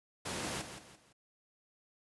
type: noise with echo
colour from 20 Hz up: pink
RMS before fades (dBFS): -38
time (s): 0.25-0.62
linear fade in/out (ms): 10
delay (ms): 170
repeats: 3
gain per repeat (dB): -9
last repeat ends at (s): 1.13
effects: high-pass 100 Hz 12 dB/octave + resampled to 24000 Hz

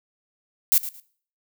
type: noise with echo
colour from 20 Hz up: violet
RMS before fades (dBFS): -17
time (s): 0.72-0.78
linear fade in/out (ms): 0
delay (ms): 110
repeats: 2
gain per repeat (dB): -14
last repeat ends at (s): 1
effects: noise-tail reverb RT60 0.5 s tail -19 dB re dry

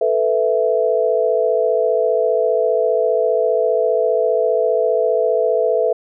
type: chord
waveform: sine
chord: A suspended second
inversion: none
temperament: just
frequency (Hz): 440 / 495 / 660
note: A4 / B4 / E5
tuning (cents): 0 / +4 / +2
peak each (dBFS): -18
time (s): 0.01-5.93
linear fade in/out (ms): 5
effects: none

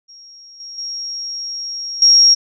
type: tone with level steps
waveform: sine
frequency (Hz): 5588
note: F8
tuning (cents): 0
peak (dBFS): -38 / -30 / -23 / -6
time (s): 0.08-2.35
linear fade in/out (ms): 20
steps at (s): 0.6 / 0.78 / 2.02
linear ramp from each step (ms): 2
effects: none

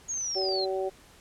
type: linear sweep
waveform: sine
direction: down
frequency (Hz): 6700 to 4011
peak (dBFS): -29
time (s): 0.08-0.66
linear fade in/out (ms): 20
type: click train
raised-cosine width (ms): 0.3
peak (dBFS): -37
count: 14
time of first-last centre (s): 0.14-0.591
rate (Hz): 28.8
type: harmonic tone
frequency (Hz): 190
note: F#3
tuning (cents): +46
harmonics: 2 / 3 / 4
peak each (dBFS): -29 / -33 / -35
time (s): 0.35-0.9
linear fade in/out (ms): 20
effects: pink hiss -55 dBFS RMS until 1.2 s + low-pass 11000 Hz 12 dB/octave

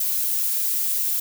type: noise with flanger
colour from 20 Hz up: violet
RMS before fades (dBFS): -23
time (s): 0-1.2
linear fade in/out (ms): 5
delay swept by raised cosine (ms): 1 to 3.8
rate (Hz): 3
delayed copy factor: +0.5
effects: none

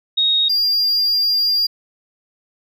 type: tone pair in turn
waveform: sine / triangle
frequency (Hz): 3749 / 4798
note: A#7 / D8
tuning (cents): +9 / +36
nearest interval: major third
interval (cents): 427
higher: second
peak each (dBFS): -13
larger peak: neither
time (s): 0.17-0.49 / 0.49-1.67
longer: second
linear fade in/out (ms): 10
effects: none

